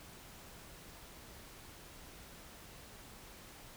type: silence
effects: pink hiss -54 dBFS RMS until 3.76 s